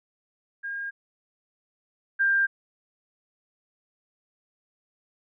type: tone pair in turn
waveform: sine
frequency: 1618 / 1591.1 Hz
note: G#6 / G6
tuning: -46 / +25 cents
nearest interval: unison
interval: 29 cents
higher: first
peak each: -30 / -19 dBFS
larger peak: second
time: 0.63-0.91 / 2.19-2.47 s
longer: neither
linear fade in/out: 20 ms
effects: none